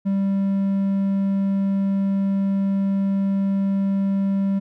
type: tone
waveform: triangle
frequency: 196 Hz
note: G3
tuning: in tune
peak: -16 dBFS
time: 0.05-4.6 s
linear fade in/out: 20 ms
effects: none